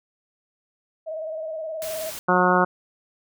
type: tone with vibrato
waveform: sine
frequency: 634 Hz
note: D#5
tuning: 32 cents sharp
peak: -28 dBFS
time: 1.06-2.11 s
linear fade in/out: 20 ms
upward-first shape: square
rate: 19 Hz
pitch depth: 39 cents each way
type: noise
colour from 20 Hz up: white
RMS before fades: -35 dBFS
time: 1.82-2.19 s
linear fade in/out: 0 ms
type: harmonic tone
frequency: 181.1 Hz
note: F#3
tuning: 37 cents flat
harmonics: 1 / 2 / 3 / 4 / 5 / 6 / 7 / 8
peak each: -24 / -24 / -24 / -24 / -24 / -24 / -24 / -24 dBFS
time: 2.28-2.65 s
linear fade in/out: 10 ms
effects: none